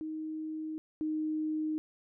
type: tone pair in turn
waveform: sine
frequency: 313.1 / 310.2 Hz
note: D#4 / D#4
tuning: +11 / -5 cents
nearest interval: unison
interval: 16 cents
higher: first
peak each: -35 / -30 dBFS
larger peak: second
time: 0.01-0.78 / 1.01-1.78 s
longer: neither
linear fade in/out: 0 ms
effects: none